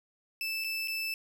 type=tone with dropouts; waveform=30% pulse; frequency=2637 Hz; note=E7; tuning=in tune; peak=-29 dBFS; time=0.41-1.14 s; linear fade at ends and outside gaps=1 ms; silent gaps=0.64-0.644 / 0.875-0.881 s; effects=none